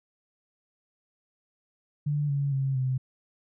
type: tone with pitch steps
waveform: sine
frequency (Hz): 146.83 / 140.93 / 135.27 / 129.83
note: D3 / C#3 / C#3 / C3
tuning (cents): 0 / +29 / -42 / -13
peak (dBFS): -24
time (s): 2.06-2.98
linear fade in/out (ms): 10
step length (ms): 230
effects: none